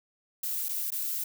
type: noise with dropouts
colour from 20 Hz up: violet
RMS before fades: -32 dBFS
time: 0.43-1.24 s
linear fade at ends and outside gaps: 5 ms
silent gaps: 0.686-0.69 / 0.905-0.919 s
effects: none